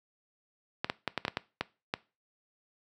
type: clicks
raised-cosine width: 0.3 ms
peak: -13 dBFS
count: 9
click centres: 0.845 / 0.899 / 1.077 / 1.177 / 1.251 / 1.281 / 1.371 / 1.61 / 1.939 s
effects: noise-tail reverb RT60 0.3 s tail -20 dB re dry + high-pass 100 Hz 12 dB/octave